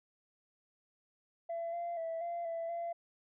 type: tone with pitch steps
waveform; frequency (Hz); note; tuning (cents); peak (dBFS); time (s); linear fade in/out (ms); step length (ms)
sine; 673 / 688 / 658 / 687 / 666 / 682; E5 / F5 / E5 / F5 / E5 / F5; +36 / -26 / -3 / -29 / +18 / -41; -34; 1.49-2.93; 10; 240
effects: tanh soft clip ceiling -33 dBFS